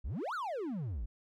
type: exponential two-way sweep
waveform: triangle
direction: up then down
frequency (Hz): 46 to 1514 to 46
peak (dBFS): -33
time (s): 0.04-1.06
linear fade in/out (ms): 10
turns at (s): 0.34
effects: none